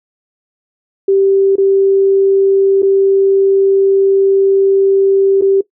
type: tone with dropouts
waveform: sine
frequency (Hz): 390.4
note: G4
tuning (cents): -7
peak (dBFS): -7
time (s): 1.08-5.61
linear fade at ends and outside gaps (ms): 5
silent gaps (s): 1.557-1.581 / 2.821-2.828 / 5.412-5.42
effects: noise-tail reverb RT60 0.1 s tail -18 dB re dry